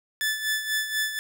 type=tone with tremolo; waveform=sawtooth; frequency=1744 Hz; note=A6; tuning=16 cents flat; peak=-19 dBFS; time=0.21-1.19 s; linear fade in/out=0 ms; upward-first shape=sine; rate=4.1 Hz; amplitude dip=65%; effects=none